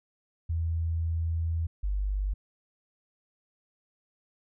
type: tone pair in turn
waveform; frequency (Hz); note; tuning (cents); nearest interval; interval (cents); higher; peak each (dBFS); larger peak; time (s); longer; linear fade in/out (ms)
sine; 82.41 / 49.34; E2 / G1; 0 / +12; major sixth; 888; first; -26; neither; 0.49-1.67 / 1.83-2.34; first; 10
effects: none